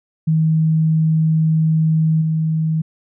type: tone with level steps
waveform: sine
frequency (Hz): 158.9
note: D#3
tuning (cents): +37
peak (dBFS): -12 / -15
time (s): 0.27-2.82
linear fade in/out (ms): 10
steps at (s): 2.21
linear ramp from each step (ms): 10
effects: none